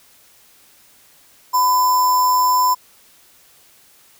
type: tone with sample-and-hold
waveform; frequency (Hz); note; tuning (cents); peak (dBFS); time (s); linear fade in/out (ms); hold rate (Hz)
sine; 1001; B5; +23; -12; 1.53-2.75; 20; 6300
effects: white hiss -51 dBFS RMS until 4.19 s